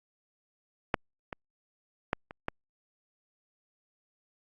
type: clicks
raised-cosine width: 0.5 ms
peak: -9 / -21 / -11 / -27 / -15 dBFS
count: 5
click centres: 0.942 / 1.328 / 2.131 / 2.309 / 2.484 s
effects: Opus 48 kbps